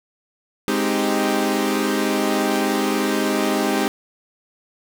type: chord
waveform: sawtooth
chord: Ab major seventh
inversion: none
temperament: equal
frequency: 207.7 / 261.6 / 311.1 / 392 Hz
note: Ab3 / C4 / Eb4 / G4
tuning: 0 / 0 / 0 / 0 cents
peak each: -20 dBFS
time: 0.68-3.88 s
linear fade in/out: 0 ms
effects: none